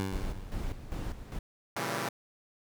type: tone with exponential decay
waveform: 15% pulse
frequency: 96 Hz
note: G2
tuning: 36 cents flat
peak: -23 dBFS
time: 0-0.79 s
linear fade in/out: 0 ms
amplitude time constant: 170 ms
type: noise with tremolo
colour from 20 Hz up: brown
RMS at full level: -34 dBFS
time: 0.12-1.39 s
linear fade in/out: 5 ms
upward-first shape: square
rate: 2.5 Hz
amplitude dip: 65%
type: chord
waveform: 5% pulse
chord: A# diminished seventh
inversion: none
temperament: equal with one note detuned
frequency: 116.54 / 138.59 / 165.77 / 196 Hz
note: A#2 / C#3 / E3 / G3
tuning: 0 / 0 / +10 / 0 cents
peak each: -26 dBFS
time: 1.76-2.09 s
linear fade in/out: 5 ms
effects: none